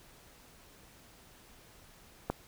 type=click; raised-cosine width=1 ms; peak=-16 dBFS; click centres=2.3 s; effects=pink hiss -58 dBFS RMS until 2.47 s